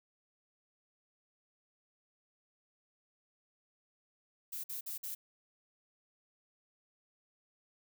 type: noise bursts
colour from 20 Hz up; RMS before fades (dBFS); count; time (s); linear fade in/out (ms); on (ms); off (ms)
violet; -41; 4; 4.52-5.15; 10; 120; 50
effects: none